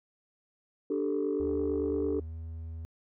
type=chord; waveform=sine; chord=D suspended fourth; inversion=none; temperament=just; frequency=293.7 / 391.6 / 440.5 Hz; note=D4 / G4 / A4; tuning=0 / -2 / +2 cents; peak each=-31 dBFS; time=0.9-2.2 s; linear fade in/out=5 ms
type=tone with pitch glide; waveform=triangle; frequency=77.6 to 81.36 Hz; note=D#2 to E2; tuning=-4 to -22 cents; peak=-35 dBFS; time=1.4-2.85 s; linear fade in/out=0 ms; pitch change=+82 cents; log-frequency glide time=2.13-2.34 s
effects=tanh soft clip ceiling -21 dBFS